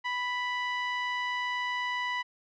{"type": "tone with low-pass filter", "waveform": "10% pulse", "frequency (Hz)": 987.8, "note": "B5", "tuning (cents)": 0, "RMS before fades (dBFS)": -32, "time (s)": [0.04, 2.23], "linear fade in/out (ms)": 20, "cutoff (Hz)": 2000, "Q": 1.3, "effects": []}